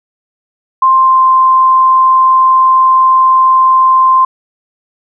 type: tone with pitch glide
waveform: sine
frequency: 1051 to 1044.3 Hz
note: C6 to C6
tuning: +7 to -4 cents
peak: -4 dBFS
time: 0.82-4.25 s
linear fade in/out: 5 ms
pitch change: -11 cents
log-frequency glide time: 0.97-1.21 s
effects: none